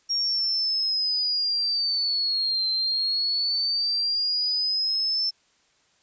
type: linear two-way sweep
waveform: sine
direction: down then up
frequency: 5588 to 4106 to 5330 Hz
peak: -22 dBFS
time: 0.09-5.31 s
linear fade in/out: 20 ms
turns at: 2.69 s
effects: white hiss -64 dBFS RMS until 6.02 s + resampled to 16000 Hz